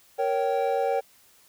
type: chord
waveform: triangle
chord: G diminished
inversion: first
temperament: equal with one note detuned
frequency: 466.2 / 554.4 / 775.9 Hz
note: Bb4 / Db5 / G5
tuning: 0 / 0 / -18 cents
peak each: -25 dBFS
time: 0.18-1.01 s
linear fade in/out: 20 ms
effects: white hiss -58 dBFS RMS until 1.48 s